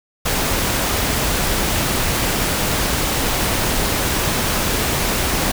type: noise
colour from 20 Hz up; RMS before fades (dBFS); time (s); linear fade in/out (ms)
pink; -19; 0.25-5.52; 10
effects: none